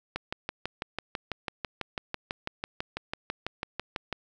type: click train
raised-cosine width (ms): 0.3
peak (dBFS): -15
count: 25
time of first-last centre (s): 0.16-4.127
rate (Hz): 6.05
effects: none